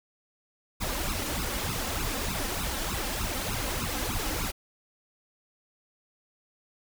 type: noise with flanger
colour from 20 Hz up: pink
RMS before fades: -31 dBFS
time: 0.8-4.52 s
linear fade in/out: 20 ms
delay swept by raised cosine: 0.76 to 3.86 ms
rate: 3.3 Hz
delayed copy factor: +0.95
effects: none